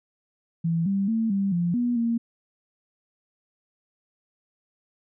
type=tone with pitch steps; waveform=sine; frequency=166 / 196.6 / 224.7 / 197 / 173.1 / 242.1 / 232.2 Hz; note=E3 / G3 / A3 / G3 / F3 / B3 / A#3; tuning=+12 / +5 / +37 / +9 / -15 / -34 / -7 cents; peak=-21 dBFS; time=0.64-2.18 s; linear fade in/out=10 ms; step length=220 ms; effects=none